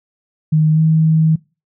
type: tone with pitch glide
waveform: sine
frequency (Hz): 155.56 to 158.92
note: D#3 to D#3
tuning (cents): 0 to +37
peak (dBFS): -9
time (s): 0.52-1.36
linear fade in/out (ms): 10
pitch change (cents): +37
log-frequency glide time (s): 0.73-0.8
effects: noise-tail reverb RT60 0.3 s tail -23 dB re dry